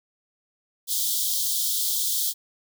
white high-pass noise, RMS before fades -25 dBFS, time 0.87-2.34 s, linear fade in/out 50 ms, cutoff 3200 Hz, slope 96 dB/octave, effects none

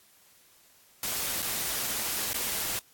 white noise with dropouts, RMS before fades -31 dBFS, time 1.03-2.79 s, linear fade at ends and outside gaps 1 ms, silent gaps 1.421-1.426 / 2.332-2.343 s, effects white hiss -60 dBFS RMS until 2.93 s + AAC 64 kbps

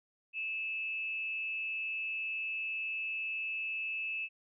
sine tone with frequency modulation, 2618 Hz, E7, 13 cents flat, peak -34 dBFS, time 0.33-4.29 s, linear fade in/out 50 ms, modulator 204 Hz, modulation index 0.3, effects none

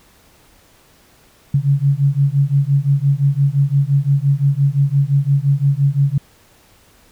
sine beating tone pair, 137.2 / 143 Hz, C#3 / D3, -17 / -46 cents, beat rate 5.8 Hz, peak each -15 dBFS, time 1.54-6.18 s, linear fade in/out 5 ms, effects pink hiss -51 dBFS RMS until 7.11 s

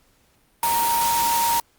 sine tone in noise, 932.3 Hz, A#5, in tune, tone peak -19 dBFS, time 0.63-1.6 s, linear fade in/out 2 ms, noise white, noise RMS -25 dBFS, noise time 0.63-1.6 s, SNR +3 dB, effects pink hiss -61 dBFS RMS until 1.78 s + Opus 48 kbps

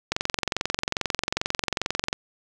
click train, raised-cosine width 0.2 ms, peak -6 dBFS, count 46, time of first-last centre 0.12-2.129 s, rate 22.4 Hz, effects none

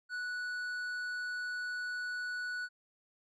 triangle tone with tanh clipping, 1476 Hz, F#6, 5 cents flat, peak -37 dBFS, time 0.09-2.69 s, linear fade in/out 50 ms, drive 12 dB, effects none

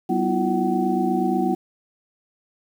sine tone cluster, 191.3 / 246.8 / 324.1 / 352.4 / 754 Hz, G3 / B3 / E4 / F4 / F#5, -42 / -1 / -29 / +16 / +32 cents, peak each -25 dBFS, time 0.09-1.55 s, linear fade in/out 10 ms, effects 8-bit

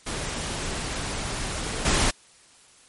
pink noise with level steps, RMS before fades -30 / -21 dBFS, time 0.06-2.11 s, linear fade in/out 10 ms, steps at 1.85 s, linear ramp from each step 5 ms, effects white hiss -54 dBFS RMS until 2.88 s + MP3 48 kbps

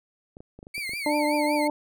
clicks, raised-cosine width 2 ms, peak -30 dBFS, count 8, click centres 0.369 / 0.405 / 0.59 / 0.629 / 0.669 / 0.78 / 0.894 / 0.935 s
35% pulse tone with vibrato, 2228 Hz, C#7, 8 cents sharp, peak -28 dBFS, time 0.74-1.68 s, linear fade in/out 10 ms, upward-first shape triangle, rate 5.3 Hz, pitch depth 140 cents each way
harmonic tone, 297.1 Hz, D4, 20 cents sharp, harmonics 1 / 2 / 3, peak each -25 / -26 / -27 dBFS, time 1.06-1.7 s, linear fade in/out 2 ms
effects none

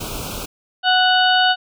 pink band-stop noise, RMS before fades -28 dBFS, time 0-0.46 s, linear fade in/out 10 ms, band 1500 to 2300 Hz, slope 96 dB/octave
harmonic tone, 739 Hz, F#5, 2 cents flat, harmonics 1 / 2 / 4 / 5 / 6, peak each -16 / -17 / -18 / -24 / -27 dBFS, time 0.83-1.56 s, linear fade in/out 50 ms
effects none

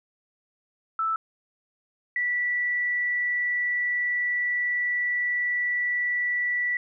sine tone pair in turn, 1318.5 / 1958.5 Hz, E6 / B6, 0 / -15 cents, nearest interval perfect fifth, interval 685 cents, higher second, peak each -23 dBFS, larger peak neither, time 0.99-1.16 / 2.16-6.77 s, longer second, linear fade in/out 2 ms, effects none

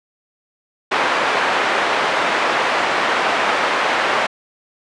pink band-pass noise, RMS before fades -18 dBFS, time 0.91-4.27 s, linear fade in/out 10 ms, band 620 to 2200 Hz, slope 12 dB/octave, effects resampled to 22050 Hz

